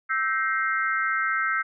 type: tone cluster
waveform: sine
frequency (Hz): 1315 / 1560 / 1900 / 2104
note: E6 / G6 / A#6 / C7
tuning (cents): -5 / -9 / +33 / +9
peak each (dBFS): -26 / -26 / -32 / -31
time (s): 0.09-1.63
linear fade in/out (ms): 20
effects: none